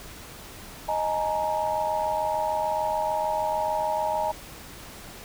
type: chord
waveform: sine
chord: D# suspended fourth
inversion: none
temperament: equal with one note detuned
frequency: 622.3 / 845.6 / 932.3 Hz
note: D#5 / G#5 / A#5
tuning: 0 / +31 / 0 cents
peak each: -28 dBFS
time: 0.88-4.32 s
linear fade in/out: 10 ms
effects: pink hiss -43 dBFS RMS until 5.24 s